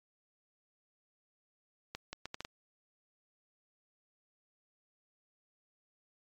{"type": "accelerating click train", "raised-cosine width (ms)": 0.2, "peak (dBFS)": -22, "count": 6, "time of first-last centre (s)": [1.95, 2.449], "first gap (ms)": 180, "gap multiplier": 0.7, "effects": ["MP3 96 kbps"]}